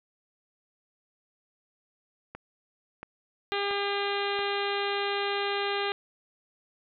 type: click train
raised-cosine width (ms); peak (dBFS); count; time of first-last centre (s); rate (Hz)
0.5; -24; 4; 2.35-4.391; 1.47
type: harmonic tone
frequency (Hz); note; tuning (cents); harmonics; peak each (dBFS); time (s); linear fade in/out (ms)
402.3; G4; +45; 1 / 2 / 3 / 4 / 5 / 6 / 7 / 8 / 9 / 10; -31 / -34 / -36 / -37 / -38 / -39 / -39 / -40 / -41 / -41; 3.52-5.92; 0
effects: none